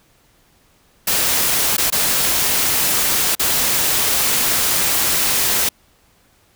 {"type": "noise with dropouts", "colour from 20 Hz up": "white", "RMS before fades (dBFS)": -17, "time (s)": [1.07, 5.69], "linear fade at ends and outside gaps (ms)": 5, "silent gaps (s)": [[1.768, 1.78], [1.902, 1.923], [3.352, 3.395]], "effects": ["pink hiss -56 dBFS RMS until 6.55 s"]}